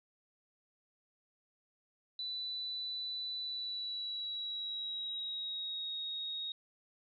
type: tone with pitch glide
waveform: sine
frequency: 3980 to 3757 Hz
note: B7 to A#7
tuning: +13 to +13 cents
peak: -37 dBFS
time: 2.19-6.52 s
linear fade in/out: 2 ms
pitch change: -100 cents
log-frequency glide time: 3.41-5.92 s
effects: none